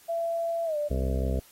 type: tone with pitch glide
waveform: sine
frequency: 671 to 590.9 Hz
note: E5 to D5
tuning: +31 to +10 cents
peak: -26 dBFS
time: 0.08-0.89 s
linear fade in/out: 20 ms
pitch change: -221 cents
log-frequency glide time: 0.65-0.77 s
type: harmonic tone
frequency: 65.5 Hz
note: C2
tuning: 2 cents sharp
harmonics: 1 / 2 / 3 / 4 / 6 / 7 / 8 / 9 / 10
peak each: -26 / -34 / -36 / -37 / -39 / -38 / -39 / -41 / -40 dBFS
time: 0.9-1.4 s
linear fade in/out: 10 ms
effects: white hiss -56 dBFS RMS until 1.51 s + AAC 48 kbps